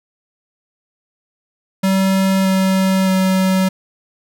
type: tone with pitch steps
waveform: square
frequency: 191.7 / 190.16 / 188.62 Hz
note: G3 / F#3 / F#3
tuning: -38 / +48 / +34 cents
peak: -13 dBFS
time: 1.83-3.69 s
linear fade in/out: 10 ms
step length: 620 ms
effects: none